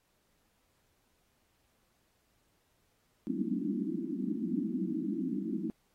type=band-pass noise; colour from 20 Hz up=pink; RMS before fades=-34 dBFS; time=3.27-5.7 s; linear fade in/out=0 ms; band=180 to 340 Hz; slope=96 dB/octave; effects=pink hiss -74 dBFS RMS until 5.94 s + AAC 48 kbps